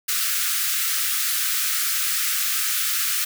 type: high-pass noise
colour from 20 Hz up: white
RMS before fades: -23 dBFS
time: 0.08-3.25 s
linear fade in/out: 10 ms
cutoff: 1200 Hz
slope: 96 dB/octave
effects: none